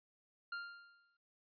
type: tone with exponential decay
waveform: 45% pulse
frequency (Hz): 1396.9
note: F6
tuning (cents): 0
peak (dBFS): -39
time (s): 0.52-1.17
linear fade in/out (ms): 5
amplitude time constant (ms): 140
effects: noise-tail reverb RT60 0.4 s tail -24 dB re dry + resampled to 11025 Hz